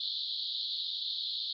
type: band-pass noise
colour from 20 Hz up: white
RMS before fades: -36 dBFS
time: 0-1.53 s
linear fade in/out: 5 ms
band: 3400 to 4400 Hz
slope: 96 dB/octave
effects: none

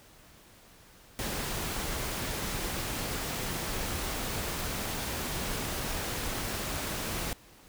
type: noise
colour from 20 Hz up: pink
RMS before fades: -34 dBFS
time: 1.19-7.33 s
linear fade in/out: 0 ms
effects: pink hiss -56 dBFS RMS until 7.68 s

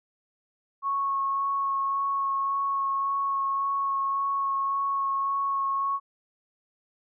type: tone with vibrato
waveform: sine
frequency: 1100 Hz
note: C#6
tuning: 14 cents flat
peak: -24 dBFS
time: 0.82-6 s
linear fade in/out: 50 ms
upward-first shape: sine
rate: 1.8 Hz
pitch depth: 10 cents each way
effects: none

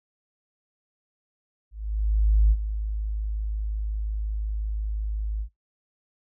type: tone with ADSR envelope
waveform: sine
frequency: 52.8 Hz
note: G#1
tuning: 29 cents sharp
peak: -13 dBFS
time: 1.71-5.49 s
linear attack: 800 ms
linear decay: 50 ms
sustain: -12 dB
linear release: 80 ms
effects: noise-tail reverb RT60 0.2 s tail -26 dB re dry + tanh soft clip ceiling -10 dBFS

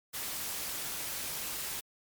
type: noise with amplitude modulation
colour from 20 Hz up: white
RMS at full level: -35 dBFS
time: 0.13-1.81 s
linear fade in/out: 20 ms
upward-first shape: sine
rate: 268 Hz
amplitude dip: 50%
effects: MP3 96 kbps

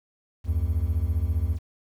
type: beating tone pair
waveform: triangle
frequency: 72.6 / 87.6 Hz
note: D2 / F2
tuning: -19 / +6 cents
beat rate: 15 Hz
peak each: -23 dBFS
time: 0.44-1.59 s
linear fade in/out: 50 ms
effects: 9-bit

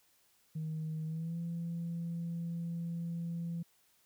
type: tone with pitch glide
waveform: sine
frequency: 157.6 to 168.91 Hz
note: D#3 to E3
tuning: +23 to +43 cents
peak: -34 dBFS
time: 0.55-3.63 s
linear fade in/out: 10 ms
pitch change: +120 cents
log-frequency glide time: 1.06-1.37 s
effects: tanh soft clip ceiling -32 dBFS + white hiss -70 dBFS RMS until 4.05 s

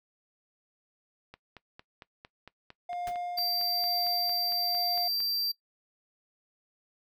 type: click train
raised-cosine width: 0.3 ms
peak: -30 dBFS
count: 18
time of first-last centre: 1.34-5.204 s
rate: 4.4 Hz
type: tone with tremolo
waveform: triangle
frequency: 707 Hz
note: F5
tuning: 21 cents sharp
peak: -30 dBFS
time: 2.89-5.08 s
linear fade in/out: 5 ms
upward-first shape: sine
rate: 1.1 Hz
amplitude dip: 40%
type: noise with exponential decay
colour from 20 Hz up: pink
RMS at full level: -39 dBFS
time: 3.07-3.18 s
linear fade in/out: 2 ms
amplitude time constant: 22 ms
type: tone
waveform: square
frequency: 4699 Hz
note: D8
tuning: in tune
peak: -28 dBFS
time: 3.37-5.52 s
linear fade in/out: 10 ms
effects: noise-tail reverb RT60 0.1 s tail -19 dB re dry

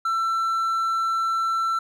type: tone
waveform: triangle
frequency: 1340 Hz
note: E6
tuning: 28 cents sharp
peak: -19 dBFS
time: 0.05-1.79 s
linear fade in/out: 5 ms
effects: none

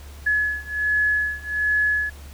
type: beating tone pair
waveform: sine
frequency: 1700 / 1701.3 Hz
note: G#6 / G#6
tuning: +40 / +41 cents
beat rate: 1.3 Hz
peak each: -22 / -23 dBFS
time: 0.26-2.1 s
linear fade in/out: 10 ms
effects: added 71 Hz sine -38 dBFS peak until 2.33 s + pink hiss -47 dBFS RMS until 2.33 s

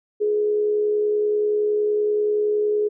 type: tone with amplitude modulation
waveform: sine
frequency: 420 Hz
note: G#4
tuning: 19 cents sharp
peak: -16 dBFS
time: 0.2-2.89 s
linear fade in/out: 20 ms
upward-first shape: sine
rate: 70.6 Hz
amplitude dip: 35%
effects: none

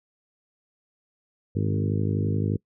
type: harmonic tone with a mistuned harmonic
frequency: 51.6 Hz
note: G#1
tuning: 10 cents flat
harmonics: 2 / 3 / 4 / 5 / 6 / 7 / 8 / 9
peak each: -25 / -29 / -31 / -33 / -35 / -36 / -37 / -38 dBFS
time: 1.55-2.57 s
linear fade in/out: 10 ms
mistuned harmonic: 2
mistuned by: -36 cents
effects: noise-tail reverb RT60 0.1 s tail -24 dB re dry

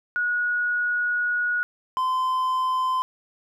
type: tone pair in turn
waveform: sine / triangle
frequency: 1455 / 1028.8 Hz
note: F#6 / C6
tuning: -29 / -30 cents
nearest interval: tritone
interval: 601 cents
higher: first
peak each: -21 / -19 dBFS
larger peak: second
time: 0.16-1.63 / 1.97-3.02 s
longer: first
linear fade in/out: 0 ms
effects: none

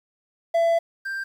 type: tone pair in turn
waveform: triangle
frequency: 670 / 1578.9 Hz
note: E5 / G6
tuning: +28 / +12 cents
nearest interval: octave + minor third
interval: 1484 cents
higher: second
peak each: -15 / -25 dBFS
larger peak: first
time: 0.54-0.79 / 1.05-1.24 s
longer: first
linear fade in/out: 10 ms
effects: 9-bit

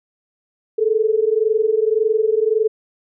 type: tone pair together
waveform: sine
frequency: 426.9 / 448.7 Hz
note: G#4 / A4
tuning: +48 / +34 cents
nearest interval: minor second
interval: 86 cents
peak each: -17 dBFS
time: 0.78-2.68 s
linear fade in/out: 10 ms
effects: none

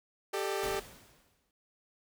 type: chord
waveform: sawtooth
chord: G suspended second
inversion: none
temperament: equal with one note detuned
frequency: 392 / 440 / 602.1 Hz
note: G4 / A4 / D5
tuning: 0 / 0 / +43 cents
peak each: -30 / -33 / -36 dBFS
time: 0.33-0.8 s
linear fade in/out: 10 ms
type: noise with exponential decay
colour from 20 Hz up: pink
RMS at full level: -40 dBFS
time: 0.63-1.51 s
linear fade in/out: 1 ms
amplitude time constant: 190 ms
effects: none

